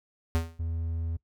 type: tone with exponential decay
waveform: square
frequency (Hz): 82.41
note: E2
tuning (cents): 0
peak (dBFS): -21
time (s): 0.35-0.59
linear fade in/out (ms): 0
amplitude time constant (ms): 52
type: tone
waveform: triangle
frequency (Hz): 82.41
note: E2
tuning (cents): 0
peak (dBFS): -27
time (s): 0.59-1.17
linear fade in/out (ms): 10
effects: noise-tail reverb RT60 0.1 s tail -21 dB re dry